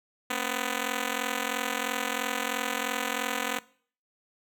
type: ring-modulated tone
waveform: 5% pulse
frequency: 250.2 Hz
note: B3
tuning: 23 cents sharp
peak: -14 dBFS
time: 0.3-3.59 s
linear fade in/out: 2 ms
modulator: 21.5 Hz
effects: noise-tail reverb RT60 0.5 s tail -21 dB re dry